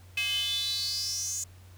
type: tone with high-pass filter sweep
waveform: square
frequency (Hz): 233.1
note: A#3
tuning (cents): 0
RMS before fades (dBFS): -31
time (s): 0.17-1.44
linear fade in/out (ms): 5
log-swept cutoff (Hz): 2600 to 7000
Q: 8.6
effects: added 91 Hz sine -49 dBFS peak until 1.77 s + pink hiss -59 dBFS RMS until 1.77 s